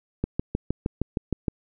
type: click train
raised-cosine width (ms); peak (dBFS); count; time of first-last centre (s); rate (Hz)
3; -11; 9; 0.24-1.482; 6.44
effects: none